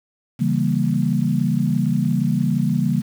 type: chord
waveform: sine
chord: C# diminished seventh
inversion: none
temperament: equal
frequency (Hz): 138.59 / 164.81 / 196 / 233.1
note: C#3 / E3 / G3 / Bb3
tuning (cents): 0 / 0 / 0 / 0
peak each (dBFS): -22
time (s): 0.39-3.02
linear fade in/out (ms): 20
effects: 7-bit